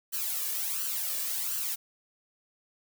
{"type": "noise with flanger", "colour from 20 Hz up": "blue", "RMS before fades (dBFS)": -32, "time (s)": [0.12, 1.76], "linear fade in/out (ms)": 20, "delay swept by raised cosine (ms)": [0.67, 1.77], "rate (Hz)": 1.4, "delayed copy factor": 0.75, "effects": []}